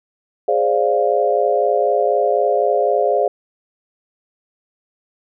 sine chord, D half-diminished seventh, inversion second, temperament equal, 415.3 / 523.3 / 587.3 / 698.5 Hz, Ab4 / C5 / D5 / F5, 0 / 0 / 0 / 0 cents, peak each -19 dBFS, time 0.48-3.28 s, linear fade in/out 5 ms, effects none

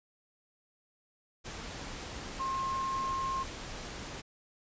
sine tone in noise, 1066 Hz, C6, 32 cents sharp, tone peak -31 dBFS, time 2.39-3.44 s, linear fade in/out 20 ms, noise pink, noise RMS -42 dBFS, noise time 1.44-4.22 s, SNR +8 dB, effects resampled to 16000 Hz

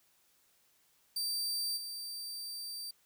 sawtooth tone with level steps, 4666 Hz, D8, 12 cents flat, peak -30 / -37 dBFS, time 1.16-2.91 s, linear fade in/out 5 ms, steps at 1.76 s, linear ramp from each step 20 ms, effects white hiss -70 dBFS RMS until 3.05 s

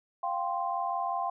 sine chord, F suspended second, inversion none, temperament equal, 698.5 / 784 / 1046.5 Hz, F5 / G5 / C6, 0 / 0 / 0 cents, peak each -33 dBFS, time 0.23-1.3 s, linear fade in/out 5 ms, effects none

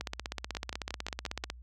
two click trains, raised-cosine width 0.2 ms, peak -19 / -17 dBFS, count 6 / 25, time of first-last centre 0.55-1.441 / 0.01-1.501 s, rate 5.61 / 16.1 Hz, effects added 60 Hz sine -41 dBFS peak until 1.62 s + high-pass 80 Hz 12 dB/octave

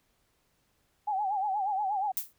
sine tone with vibrato, 801 Hz, G5, 37 cents sharp, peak -27 dBFS, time 1.07-2.12 s, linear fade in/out 10 ms, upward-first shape sine, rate 8.4 Hz, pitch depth 110 cents each way
violet noise with exponential decay, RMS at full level -27 dBFS, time 2.17-2.33 s, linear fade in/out 1 ms, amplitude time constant 33 ms
effects pink hiss -72 dBFS RMS until 2.38 s

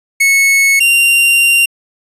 45% pulse tone pair in turn, 2200 / 2772 Hz, C#7 / F7, -14 / -14 cents, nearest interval major third, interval 400 cents, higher second, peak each -7 dBFS, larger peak neither, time 0.2-0.8 / 0.8-1.66 s, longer second, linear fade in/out 10 ms, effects resampled to 32000 Hz

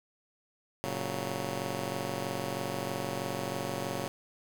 10% pulse chord, F# major, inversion first, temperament just, 115.62 / 138.75 / 185 Hz, A#2 / C#3 / F#3, -14 / +2 / 0 cents, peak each -29 dBFS, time 0.84-4.08 s, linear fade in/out 0 ms, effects 8-bit

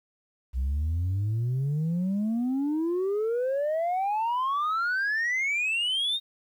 sine exponential sweep, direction up, 61.74 to 3748 Hz, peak -22 dBFS, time 0.53-6.2 s, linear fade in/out 50 ms, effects tanh soft clip ceiling -23 dBFS + 10-bit

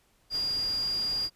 sine tone in noise, 4821 Hz, D8, 45 cents sharp, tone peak -27 dBFS, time 0.3-1.3 s, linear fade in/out 50 ms, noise pink, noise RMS -44 dBFS, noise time 0.3-1.3 s, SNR +14 dB, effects pink hiss -67 dBFS RMS until 1.35 s + resampled to 32000 Hz

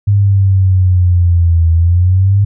sine exponential two-way sweep, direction down then up, 102.1 to 82 to 102.1 Hz, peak -6 dBFS, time 0.07-2.45 s, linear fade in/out 10 ms, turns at 1.72 s, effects none

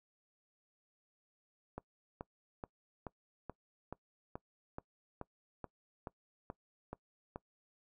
click train, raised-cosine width 1 ms, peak -28 dBFS, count 14, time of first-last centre 1.78-7.359 s, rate 2.33 Hz, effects noise-tail reverb RT60 0.1 s tail -22 dB re dry

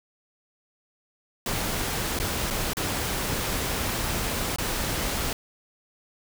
pink noise with dropouts, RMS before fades -28 dBFS, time 1.46-5.33 s, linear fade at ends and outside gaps 2 ms, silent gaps 2.19-2.199 / 2.503-2.507 / 2.734-2.769 / 4.561-4.584 s, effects none

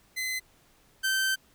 sawtooth tone pair in turn, 2040 / 1549.2 Hz, C7 / G6, -44 / -21 cents, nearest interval perfect fourth, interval 477 cents, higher first, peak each -26 / -21 dBFS, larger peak second, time 0.16-0.4 / 1.03-1.36 s, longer second, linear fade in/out 20 ms, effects pink hiss -62 dBFS RMS until 1.54 s

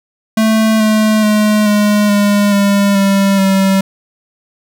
square tone with pitch steps, 220 / 216 / 212 / 208.1 / 204.3 / 200.6 / 196.91 / 193.3 Hz, A3 / A3 / G#3 / G#3 / G#3 / G3 / G3 / G3, 0 / -32 / +36 / +4 / -28 / +40 / +8 / -24 cents, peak -9 dBFS, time 0.37-3.81 s, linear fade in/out 5 ms, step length 430 ms, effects none

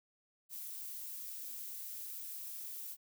violet noise, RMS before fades -45 dBFS, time 0.49-2.97 s, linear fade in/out 50 ms, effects none

